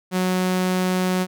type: tone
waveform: sawtooth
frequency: 184 Hz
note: F#3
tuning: 9 cents flat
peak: -15 dBFS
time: 0.11-1.27 s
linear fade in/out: 50 ms
effects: none